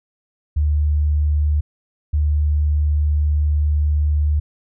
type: tone pair in turn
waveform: sine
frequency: 74.6 / 74.6 Hz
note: D2 / D2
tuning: +28 / +28 cents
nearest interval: unison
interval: 0 cents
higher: neither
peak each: -14 dBFS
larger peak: neither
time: 0.56-1.61 / 2.13-4.4 s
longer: second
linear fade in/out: 10 ms
effects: none